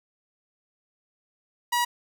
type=tone; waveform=sawtooth; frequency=963 Hz; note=B5; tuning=44 cents flat; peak=-18 dBFS; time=1.72-1.85 s; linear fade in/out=10 ms; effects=none